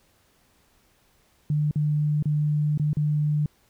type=tone with dropouts; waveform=sine; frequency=149.6 Hz; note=D3; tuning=32 cents sharp; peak=-20 dBFS; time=1.5-3.46 s; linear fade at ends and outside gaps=2 ms; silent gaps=1.711-1.758 / 2.226-2.256 / 2.776-2.797 / 2.932-2.969 s; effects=pink hiss -63 dBFS RMS until 3.69 s